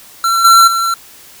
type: tone with level steps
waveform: square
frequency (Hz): 1354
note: E6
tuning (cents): +46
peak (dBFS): -11 / -4 / -13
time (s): 0.24-0.94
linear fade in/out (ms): 2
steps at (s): 0.44 / 0.67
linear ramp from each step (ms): 10
effects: white hiss -39 dBFS RMS until 1.4 s